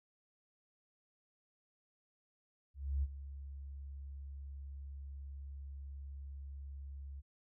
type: tone with ADSR envelope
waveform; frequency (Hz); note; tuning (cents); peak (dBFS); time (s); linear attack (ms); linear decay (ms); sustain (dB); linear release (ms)
sine; 69.3; C#2; 0; -30; 2.74-7.22; 290; 38; -14; 31
effects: none